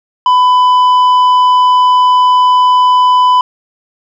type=tone with tanh clipping; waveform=sine; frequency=1000 Hz; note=B5; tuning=21 cents sharp; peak=-6 dBFS; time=0.26-3.41 s; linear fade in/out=2 ms; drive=6 dB; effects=none